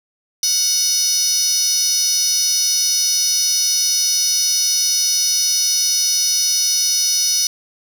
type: tone with high-pass filter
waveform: 10% pulse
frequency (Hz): 737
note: F#5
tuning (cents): -7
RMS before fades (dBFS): -17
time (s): 0.43-7.47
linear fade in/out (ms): 2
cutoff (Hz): 5700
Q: 7.5
effects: none